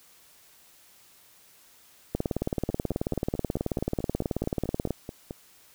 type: two click trains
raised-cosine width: 2 ms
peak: -21 / -13 dBFS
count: 13 / 52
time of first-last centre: 2.7-5.309 / 2.15-4.907 s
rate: 4.6 / 18.5 Hz
effects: white hiss -57 dBFS RMS until 5.74 s